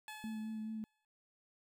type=tone with exponential decay; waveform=15% pulse; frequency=858 Hz; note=A5; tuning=44 cents flat; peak=-38 dBFS; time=0.08-1.05 s; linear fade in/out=1 ms; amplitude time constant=210 ms
type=tone with vibrato; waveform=sine; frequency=218.9 Hz; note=A3; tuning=9 cents flat; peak=-39 dBFS; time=0.24-0.84 s; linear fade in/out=0 ms; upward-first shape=sine; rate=4.7 Hz; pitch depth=19 cents each way
effects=none